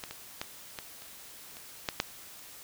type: clicks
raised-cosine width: 0.2 ms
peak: -20 / -22 / -16 / -20 / -29 / -29 / -12 / -9 dBFS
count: 8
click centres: 0.038 / 0.11 / 0.415 / 0.788 / 1.021 / 1.569 / 1.888 / 2.001 s
effects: white hiss -49 dBFS RMS until 2.63 s